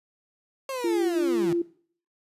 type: linear sweep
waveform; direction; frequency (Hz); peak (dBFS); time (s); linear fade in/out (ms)
30% pulse; down; 547 to 150.1; -27; 0.69-1.53; 2
type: tone with vibrato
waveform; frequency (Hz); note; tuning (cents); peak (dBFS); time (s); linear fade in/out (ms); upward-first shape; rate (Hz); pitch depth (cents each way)
sine; 342.8; F4; -32; -22; 0.84-1.62; 5; triangle; 8.8; 12
effects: noise-tail reverb RT60 0.5 s tail -18 dB re dry + resampled to 32000 Hz